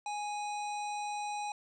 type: harmonic tone with a mistuned harmonic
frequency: 830.6 Hz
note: G#5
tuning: in tune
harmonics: 1 / 3 / 5 / 7 / 9 / 10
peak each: -35 / -45 / -49 / -52 / -54 / -55 dBFS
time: 0.06-1.52 s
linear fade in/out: 2 ms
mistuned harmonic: 5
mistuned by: -74 cents
effects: none